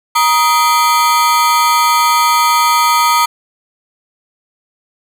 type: ring-modulated tone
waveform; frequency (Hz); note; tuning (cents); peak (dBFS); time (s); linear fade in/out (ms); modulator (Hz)
40% pulse; 1098; C#6; -17; -5; 0.15-3.26; 10; 153
effects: none